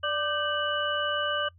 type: tone cluster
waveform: sine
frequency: 587 / 1191 / 1551 / 2956 Hz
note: D5 / D6 / G6 / F#7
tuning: -1 / +24 / -19 / -2 cents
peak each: -31 dBFS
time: 0.03-1.49 s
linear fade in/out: 10 ms
effects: noise-tail reverb RT60 0.1 s tail -25 dB re dry + added 87 Hz sine -53 dBFS peak until 1.58 s